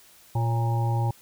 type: harmonic tone with a mistuned harmonic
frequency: 116.54 Hz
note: A#2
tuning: in tune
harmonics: 1 / 3 / 5 / 7 / 8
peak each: -22 / -37 / -39 / -32 / -36 dBFS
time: 0.35-1.11 s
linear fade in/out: 5 ms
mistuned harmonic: 5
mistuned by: -72 cents
effects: white hiss -54 dBFS RMS until 1.21 s